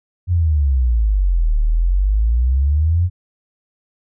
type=exponential two-way sweep; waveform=sine; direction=down then up; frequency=91.6 to 36.85 to 91.6 Hz; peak=-12 dBFS; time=0.27-3.1 s; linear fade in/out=50 ms; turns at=1.58 s; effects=none